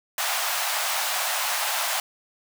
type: high-pass noise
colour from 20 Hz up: pink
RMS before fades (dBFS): -26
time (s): 0.18-2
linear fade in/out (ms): 2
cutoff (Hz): 640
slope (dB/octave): 48
effects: none